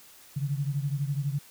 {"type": "beating tone pair", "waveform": "sine", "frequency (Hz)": [138.59, 150.59], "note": ["C#3", "D3"], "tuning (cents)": [0, 44], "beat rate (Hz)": 12, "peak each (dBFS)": [-28, -32], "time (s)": [0.36, 1.39], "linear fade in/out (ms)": 10, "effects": ["white hiss -53 dBFS RMS until 1.5 s"]}